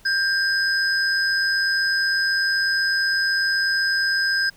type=tone pair together; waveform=sine; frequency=1587 / 5038 Hz; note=G6 / D#8; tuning=+21 / +21 cents; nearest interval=octave + minor sixth; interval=2000 cents; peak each=-18 / -22 dBFS; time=0.05-4.5 s; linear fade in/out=10 ms; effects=tanh soft clip ceiling -14 dBFS + pink hiss -53 dBFS RMS until 4.56 s